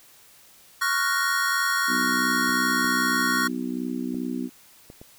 square chord, Gb major seventh, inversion second, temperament equal, 1108.7 / 1396.9 / 1480 / 1864.7 Hz, Db6 / F6 / Gb6 / Bb6, 0 / 0 / 0 / 0 cents, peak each -28 dBFS, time 0.81-3.48 s, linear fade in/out 10 ms
harmonic tone, 62.6 Hz, B1, 24 cents sharp, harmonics 3 / 4 / 5 / 6, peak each -35 / -28 / -33 / -38 dBFS, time 1.87-4.5 s, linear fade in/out 50 ms
clicks, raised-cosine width 2 ms, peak -29 dBFS, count 5, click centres 2.493 / 2.845 / 4.145 / 4.901 / 5.015 s
effects white hiss -53 dBFS RMS until 5.18 s

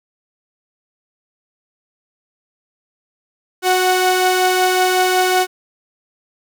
sawtooth tone pair together, 367.3 / 740 Hz, F#4 / F#5, -13 / 0 cents, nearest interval octave, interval 1213 cents, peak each -12 dBFS, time 3.62-5.47 s, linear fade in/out 50 ms, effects none

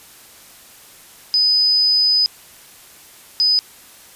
sine tone bursts at uneven times, 5000 Hz, D#8, 8 cents sharp, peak -12 dBFS, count 2, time 1.34-2.26 / 3.4-3.59 s, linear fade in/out 0 ms, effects white hiss -44 dBFS RMS until 4.15 s + resampled to 32000 Hz

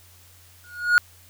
triangle tone with exponential growth, 1442 Hz, F#6, 45 cents flat, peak -8 dBFS, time 0.64-0.98 s, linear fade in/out 0 ms, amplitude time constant 73 ms, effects added 89 Hz sine -53 dBFS peak until 1.29 s + white hiss -53 dBFS RMS until 1.29 s

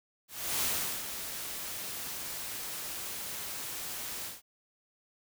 white noise with ADSR envelope, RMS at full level -30 dBFS, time 0.28-4.42 s, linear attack 340 ms, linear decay 410 ms, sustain -9 dB, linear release 170 ms, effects none

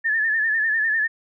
sine tone with vibrato, 1766 Hz, A6, 6 cents sharp, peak -18 dBFS, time 0.04-1.08 s, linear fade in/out 20 ms, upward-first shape sine, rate 10 Hz, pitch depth 65 cents each way, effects none

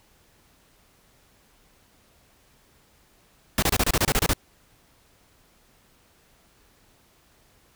pink noise bursts, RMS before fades -21 dBFS, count 11, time 3.58-4.334 s, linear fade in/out 2 ms, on 44 ms, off 27 ms, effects pink hiss -60 dBFS RMS until 7.75 s

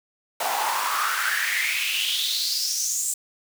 pink noise with high-pass filter sweep, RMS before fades -25 dBFS, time 0.4-3.14 s, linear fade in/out 5 ms, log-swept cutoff 710 to 7900 Hz, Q 5.6, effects none

